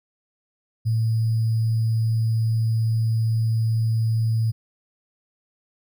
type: tone with sample-and-hold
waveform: sine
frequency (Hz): 112.2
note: A2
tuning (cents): +34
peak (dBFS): -18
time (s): 0.85-4.52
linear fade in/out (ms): 20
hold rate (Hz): 4900
effects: none